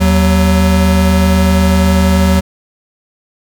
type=tone pair together; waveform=square; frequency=78.54 / 187.3 Hz; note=D#2 / F#3; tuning=+17 / +21 cents; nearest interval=octave + minor third; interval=1504 cents; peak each=-11 dBFS; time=0-2.41 s; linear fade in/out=20 ms; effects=none